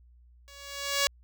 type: tone with level ramp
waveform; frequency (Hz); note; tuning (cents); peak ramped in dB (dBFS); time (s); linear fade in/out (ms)
5% pulse; 562; C#5; +24; -39 to -10; 0.48-1.07; 0
effects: added 60 Hz sine -54 dBFS peak until 1.23 s